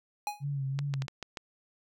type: tone with exponential decay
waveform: square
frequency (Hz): 830.6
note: G#5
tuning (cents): 0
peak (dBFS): -28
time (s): 0.27-0.44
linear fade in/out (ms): 1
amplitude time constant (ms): 36
type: tone with vibrato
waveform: sine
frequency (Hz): 138.59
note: C#3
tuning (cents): 0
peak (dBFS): -30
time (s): 0.4-1.07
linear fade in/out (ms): 50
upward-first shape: sine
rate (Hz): 2.8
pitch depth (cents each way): 55
type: clicks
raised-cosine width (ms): 0.2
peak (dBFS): -20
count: 6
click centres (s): 0.79 / 0.939 / 1.021 / 1.082 / 1.227 / 1.372
effects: none